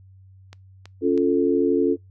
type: clicks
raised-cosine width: 0.2 ms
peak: -24 dBFS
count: 3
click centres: 0.53 / 0.856 / 1.177 s
type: chord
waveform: sine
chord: Db augmented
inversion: none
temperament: equal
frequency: 277.2 / 349.2 / 440 Hz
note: Db4 / F4 / A4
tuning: 0 / 0 / 0 cents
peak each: -21 dBFS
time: 1.01-1.97 s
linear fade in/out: 50 ms
effects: noise-tail reverb RT60 0.2 s tail -25 dB re dry + added 95 Hz sine -46 dBFS peak until 2.1 s